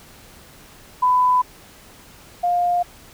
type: tone pair in turn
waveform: sine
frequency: 1000 / 705.9 Hz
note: B5 / F5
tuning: +21 / +18 cents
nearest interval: tritone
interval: 603 cents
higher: first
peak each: -13 / -16 dBFS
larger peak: first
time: 1.02-1.42 / 2.43-2.83 s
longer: neither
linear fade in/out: 10 ms
effects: pink hiss -46 dBFS RMS until 3.13 s